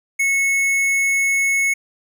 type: tone with tanh clipping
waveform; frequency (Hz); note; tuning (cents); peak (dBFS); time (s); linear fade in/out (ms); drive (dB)
sine; 2196; C#7; -17; -17; 0.19-1.74; 10; 15
effects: none